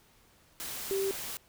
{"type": "tone in noise", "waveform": "sine", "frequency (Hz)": 390, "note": "G4", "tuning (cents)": -9, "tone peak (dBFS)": -28, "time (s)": [0.91, 1.11], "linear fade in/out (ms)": 0, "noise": "white", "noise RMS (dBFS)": -39, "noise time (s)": [0.6, 1.37], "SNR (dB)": 8, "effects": ["pink hiss -63 dBFS RMS until 1.48 s"]}